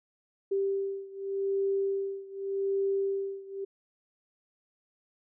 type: beating tone pair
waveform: sine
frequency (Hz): 392.1 / 392.95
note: G4 / G4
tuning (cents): 0 / +4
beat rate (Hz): 0.85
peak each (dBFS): -30 / -32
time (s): 0.51-3.65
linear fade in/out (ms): 10
effects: none